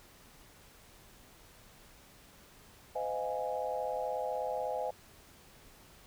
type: chord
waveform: sine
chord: F minor seventh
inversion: second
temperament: equal with one note detuned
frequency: 510.7 / 622.3 / 698.5 / 830.6 Hz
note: C5 / Eb5 / F5 / Ab5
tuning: -42 / 0 / 0 / 0 cents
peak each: -37 / -38 / -40 / -38 dBFS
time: 2.95-4.91 s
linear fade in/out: 10 ms
effects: pink hiss -58 dBFS RMS until 6.06 s